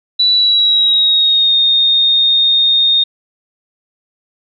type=tone with pitch glide; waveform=sine; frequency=3951 to 3686 Hz; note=B7 to A#7; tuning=0 to -20 cents; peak=-8 dBFS; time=0.19-3.04 s; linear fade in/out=10 ms; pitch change=-120 cents; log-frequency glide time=0.33-1.54 s; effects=none